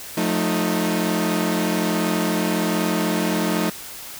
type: tone cluster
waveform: sawtooth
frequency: 177.3 / 218.5 / 310.6 Hz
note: F3 / A3 / D#4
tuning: +26 / -12 / -3 cents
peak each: -20 dBFS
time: 0.17-3.7 s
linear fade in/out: 5 ms
effects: white hiss -36 dBFS RMS until 4.19 s